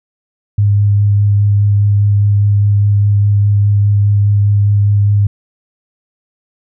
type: tone with vibrato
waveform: sine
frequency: 102.2 Hz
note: G#2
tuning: 27 cents flat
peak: -7 dBFS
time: 0.58-5.27 s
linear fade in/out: 5 ms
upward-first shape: sine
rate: 4.9 Hz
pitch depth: 11 cents each way
effects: none